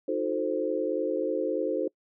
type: chord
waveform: sine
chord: D# diminished seventh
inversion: none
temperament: equal with one note detuned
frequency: 311.1 / 361.3 / 440 / 523.3 Hz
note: D#4 / F#4 / A4 / C5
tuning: 0 / -41 / 0 / 0 cents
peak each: -32 / -32 / -31 / -30 dBFS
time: 0.08-1.88 s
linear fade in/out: 5 ms
effects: noise-tail reverb RT60 0.1 s tail -26 dB re dry